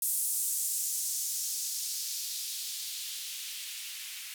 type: noise with band-pass filter sweep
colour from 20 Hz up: violet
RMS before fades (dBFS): -35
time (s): 0.02-4.34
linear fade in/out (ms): 2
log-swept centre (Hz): 9500 to 2300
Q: 1.5
effects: none